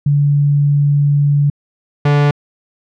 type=tone pair in turn; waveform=sine / 45% pulse; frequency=144 / 145.25 Hz; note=D3 / D3; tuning=-34 / -19 cents; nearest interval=unison; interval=15 cents; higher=second; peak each=-9 dBFS; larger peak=neither; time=0.06-1.5 / 2.05-2.31 s; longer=first; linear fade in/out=5 ms; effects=low-pass 3000 Hz 12 dB/octave